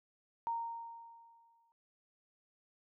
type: tone with exponential decay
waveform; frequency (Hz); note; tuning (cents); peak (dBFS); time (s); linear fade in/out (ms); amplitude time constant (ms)
sine; 926; A#5; -12; -32; 0.47-1.72; 0; 270
effects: none